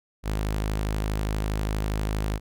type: tone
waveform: sawtooth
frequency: 52.4 Hz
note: G#1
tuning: 16 cents sharp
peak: -21 dBFS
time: 0.23-2.4 s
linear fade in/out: 50 ms
effects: none